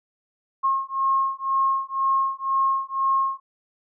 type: beating tone pair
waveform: sine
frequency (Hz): 1077 / 1079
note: C6 / C#6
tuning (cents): +50 / -47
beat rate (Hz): 2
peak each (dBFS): -23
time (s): 0.63-3.4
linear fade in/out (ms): 20
effects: none